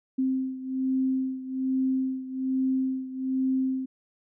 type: beating tone pair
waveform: sine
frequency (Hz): 261.7 / 262.9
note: C4 / C4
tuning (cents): 0 / +8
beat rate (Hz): 1.2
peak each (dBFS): -26 / -30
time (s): 0.18-3.86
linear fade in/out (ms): 10
effects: none